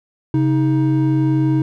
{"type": "tone pair together", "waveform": "triangle", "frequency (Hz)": [135.44, 314.6], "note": ["C#3", "D#4"], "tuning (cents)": [-40, 19], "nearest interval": "octave + minor third", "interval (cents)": 1459, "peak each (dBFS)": -14, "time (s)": [0.34, 1.62], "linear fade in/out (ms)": 2, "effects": []}